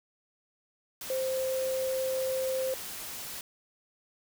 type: tone in noise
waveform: sine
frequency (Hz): 523.3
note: C5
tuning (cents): 0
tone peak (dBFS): -28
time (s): 1.1-2.74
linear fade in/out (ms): 2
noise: white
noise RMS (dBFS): -40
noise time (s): 1.01-3.41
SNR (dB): +9
effects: none